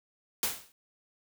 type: noise with exponential decay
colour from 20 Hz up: white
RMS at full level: -26 dBFS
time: 0.43-0.72 s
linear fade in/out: 1 ms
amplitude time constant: 62 ms
effects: none